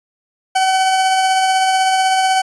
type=tone with tremolo; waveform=40% pulse; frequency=758 Hz; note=F#5; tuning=42 cents sharp; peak=-10 dBFS; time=0.55-2.42 s; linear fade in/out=10 ms; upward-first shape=triangle; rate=16 Hz; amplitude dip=30%; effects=resampled to 24000 Hz